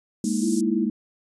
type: chord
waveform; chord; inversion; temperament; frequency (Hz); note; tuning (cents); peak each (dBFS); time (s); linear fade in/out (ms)
sine; Ab suspended second; none; equal with one note detuned; 206.5 / 233.1 / 311.1; Ab3 / Bb3 / Eb4; -10 / 0 / 0; -25 / -25 / -28; 0.24-0.9; 2
type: band-pass noise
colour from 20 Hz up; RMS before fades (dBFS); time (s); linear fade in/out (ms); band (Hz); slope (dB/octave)
white; -36; 0.24-0.61; 5; 5700 to 9900; 24
type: tone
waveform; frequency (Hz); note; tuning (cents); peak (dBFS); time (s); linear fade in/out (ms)
sine; 331.6; E4; +10; -24; 0.4-0.88; 50
effects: resampled to 24000 Hz